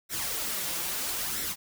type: noise with flanger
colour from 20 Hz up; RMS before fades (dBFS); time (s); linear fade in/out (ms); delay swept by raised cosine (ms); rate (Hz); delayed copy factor
white; -32; 0.09-1.56; 50; 0.52 to 5.92; 0.76; +0.55
effects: none